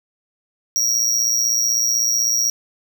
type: tone with amplitude modulation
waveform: square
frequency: 5670 Hz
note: F8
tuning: 25 cents sharp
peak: -13 dBFS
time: 0.76-2.5 s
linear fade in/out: 0 ms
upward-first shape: sine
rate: 116 Hz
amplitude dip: 75%
effects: none